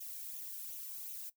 violet noise with flanger, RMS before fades -45 dBFS, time 0-1.3 s, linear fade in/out 10 ms, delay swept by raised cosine 0.3 to 1.3 ms, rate 2.7 Hz, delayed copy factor +0.55, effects noise-tail reverb RT60 0.1 s tail -17 dB re dry

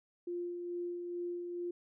sine tone with tremolo, 350 Hz, F4, 4 cents sharp, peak -35 dBFS, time 0.27-1.71 s, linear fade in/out 5 ms, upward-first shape sine, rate 2.3 Hz, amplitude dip 35%, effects none

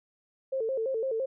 sine tone with vibrato, 487.4 Hz, B4, 23 cents flat, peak -27 dBFS, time 0.52-1.26 s, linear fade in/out 10 ms, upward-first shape square, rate 5.9 Hz, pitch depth 150 cents each way, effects none

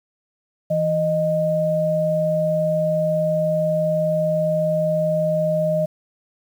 sine tone pair together, 163.69 / 618 Hz, E3 / D#5, -12 / -12 cents, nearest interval octave + major seventh, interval 2300 cents, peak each -23 / -18 dBFS, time 0.7-5.86 s, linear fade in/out 10 ms, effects 8-bit

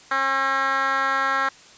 10% pulse tone with band-pass filter, 270 Hz, C#4, 45 cents flat, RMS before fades -22 dBFS, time 0.11-1.49 s, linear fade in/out 5 ms, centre 1500 Hz, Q 2, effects white hiss -48 dBFS RMS until 1.77 s + resampled to 16000 Hz

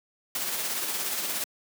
white noise with tremolo, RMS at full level -29 dBFS, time 0.35-1.44 s, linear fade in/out 2 ms, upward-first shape sine, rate 17 Hz, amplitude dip 35%, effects high-pass 200 Hz 12 dB/octave

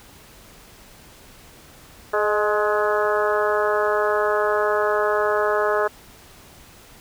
harmonic tone with a mistuned harmonic, 210.6 Hz, G#3, 24 cents sharp, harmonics 2 / 3 / 4 / 5 / 6 / 7 / 8, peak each -22 / -23 / -29 / -27 / -26 / -29 / -30 dBFS, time 2.13-5.88 s, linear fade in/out 10 ms, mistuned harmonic 3, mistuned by -29 cents, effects pink hiss -47 dBFS RMS until 7 s

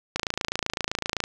click train, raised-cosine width 0.2 ms, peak -8 dBFS, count 31, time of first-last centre 0.16-1.239 s, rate 27.8 Hz, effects none

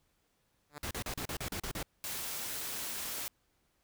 5% pulse tone with exponential growth, 146.83 Hz, D3, in tune, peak -30 dBFS, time 0.69-0.78 s, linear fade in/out 2 ms, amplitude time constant 19 ms
pink noise bursts, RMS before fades -38 dBFS, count 9, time 0.83-1.829 s, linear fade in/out 2 ms, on 79 ms, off 36 ms
white noise, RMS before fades -39 dBFS, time 2.04-3.28 s, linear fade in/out 0 ms
effects pink hiss -75 dBFS RMS until 3.83 s

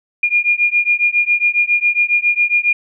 sine beating tone pair, 2418 / 2425.3 Hz, D7 / D#7, +50 / -45 cents, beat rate 7.3 Hz, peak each -15 dBFS, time 0.23-2.73 s, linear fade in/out 5 ms, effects none

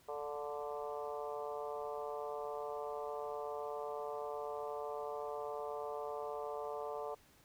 harmonic tone with a mistuned harmonic, 146.83 Hz, D3, in tune, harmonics 3 / 4 / 5 / 6 / 7 / 8, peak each -43 / -45 / -47 / -49 / -50 / -51 dBFS, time 0.08-7.15 s, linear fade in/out 10 ms, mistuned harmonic 5, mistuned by -19 cents, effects pink hiss -66 dBFS RMS until 7.44 s

